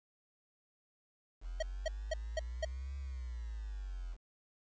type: exponential two-way sweep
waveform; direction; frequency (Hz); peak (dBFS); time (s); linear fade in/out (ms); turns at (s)
sine; up then down; 41.77 to 69.3 to 41.77; -39; 1.41-4.17; 50; 2.97
type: tone bursts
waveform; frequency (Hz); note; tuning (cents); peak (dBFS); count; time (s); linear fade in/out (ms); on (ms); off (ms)
square; 636; D#5; +38; -33; 5; 1.6-2.65; 5; 26; 230
effects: resampled to 16000 Hz + 10-bit